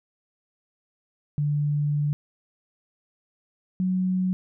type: tone pair in turn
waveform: sine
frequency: 146.83 / 184.99 Hz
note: D3 / F#3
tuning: 0 / 0 cents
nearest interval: major third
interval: 400 cents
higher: second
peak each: -21 dBFS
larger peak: neither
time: 1.38-2.13 / 3.8-4.33 s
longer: first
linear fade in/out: 0 ms
effects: none